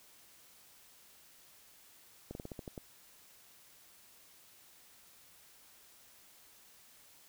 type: slowing click train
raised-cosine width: 2 ms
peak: -29 dBFS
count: 8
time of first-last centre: 2.31-2.778 s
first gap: 41 ms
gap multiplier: 1.16
effects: white hiss -61 dBFS RMS until 7.28 s